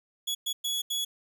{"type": "tone bursts at uneven times", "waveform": "sawtooth", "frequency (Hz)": 3374, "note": "G#7", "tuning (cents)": 27, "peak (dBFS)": -25, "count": 4, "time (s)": [[0.27, 0.35], [0.46, 0.53], [0.64, 0.82], [0.9, 1.05]], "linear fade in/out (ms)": 10, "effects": []}